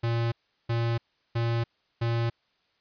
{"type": "tone bursts", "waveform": "square", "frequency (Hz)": 116.54, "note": "A#2", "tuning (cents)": 0, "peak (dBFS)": -25, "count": 4, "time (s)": [0.03, 2.3], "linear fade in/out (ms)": 10, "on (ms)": 290, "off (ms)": 370, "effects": ["white hiss -70 dBFS RMS until 2.8 s", "resampled to 11025 Hz"]}